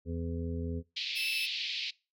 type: harmonic tone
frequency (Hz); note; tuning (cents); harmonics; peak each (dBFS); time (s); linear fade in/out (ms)
84; E2; +33; 1 / 2 / 3 / 5 / 6; -35 / -41 / -39 / -42 / -47; 0.05-0.83; 50
type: band-pass noise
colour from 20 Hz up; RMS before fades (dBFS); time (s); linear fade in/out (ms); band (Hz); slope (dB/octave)
white; -36; 0.96-1.91; 10; 2300 to 4600; 48
type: tone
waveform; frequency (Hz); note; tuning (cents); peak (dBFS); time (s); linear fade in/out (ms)
35% pulse; 2633; E7; -3; -31; 1.15-1.47; 20
effects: noise-tail reverb RT60 0.3 s tail -23 dB re dry